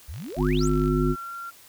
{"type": "exponential sweep", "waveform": "sine", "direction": "up", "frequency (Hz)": [58.27, 8870], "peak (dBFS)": -33, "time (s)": [0.08, 0.69], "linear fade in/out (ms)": 10}
{"type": "click train", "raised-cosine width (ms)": 0.2, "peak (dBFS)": -29, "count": 37, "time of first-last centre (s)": [0.14, 0.879], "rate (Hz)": 48.7}
{"type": "harmonic tone", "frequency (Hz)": 50.9, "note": "G#1", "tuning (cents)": -34, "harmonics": [1, 3, 5, 7], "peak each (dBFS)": [-25, -25, -25, -25], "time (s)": [0.36, 1.16], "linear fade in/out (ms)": 50}
{"type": "tone with pitch glide", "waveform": "sine", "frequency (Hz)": [1344, 1376.2], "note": ["E6", "F6"], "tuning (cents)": [33, -26], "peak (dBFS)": -33, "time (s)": [0.6, 1.51], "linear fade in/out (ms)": 20, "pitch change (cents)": 41, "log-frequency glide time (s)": [0.88, 1.33]}
{"effects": ["white hiss -51 dBFS RMS until 1.68 s"]}